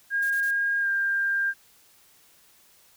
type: tone with pitch glide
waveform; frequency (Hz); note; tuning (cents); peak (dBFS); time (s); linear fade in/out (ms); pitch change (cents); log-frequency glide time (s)
sine; 1623 to 1595.1; G#6 to G6; -40 to +30; -22; 0.1-1.54; 50; -30; 0.8-0.88
type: noise bursts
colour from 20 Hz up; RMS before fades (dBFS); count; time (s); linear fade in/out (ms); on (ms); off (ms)
blue; -42; 3; 0.22-0.509; 5; 83; 20
effects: white hiss -58 dBFS RMS until 2.96 s